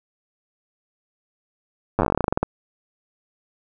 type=slowing click train; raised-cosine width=1 ms; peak=-5 dBFS; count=18; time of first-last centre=1.99-2.43 s; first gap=9 ms; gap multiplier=1.12; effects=none